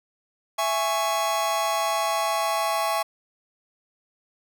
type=chord; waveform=45% pulse; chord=C# minor; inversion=first; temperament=just; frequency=665.2 / 831.5 / 1108.7 Hz; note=E5 / G#5 / C#6; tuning=+16 / +2 / 0 cents; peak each=-27 dBFS; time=0.58-3.03 s; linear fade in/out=10 ms; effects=none